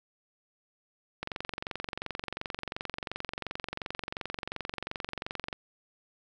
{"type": "click train", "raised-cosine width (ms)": 0.3, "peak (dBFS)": -18, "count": 99, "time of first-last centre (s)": [1.23, 5.528], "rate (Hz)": 22.8, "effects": []}